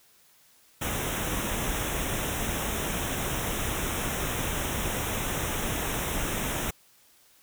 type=band-stop noise; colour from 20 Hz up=pink; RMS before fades=-30 dBFS; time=0.81-6.71 s; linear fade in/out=10 ms; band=3800 to 5500 Hz; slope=96 dB/octave; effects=white hiss -60 dBFS RMS until 7.42 s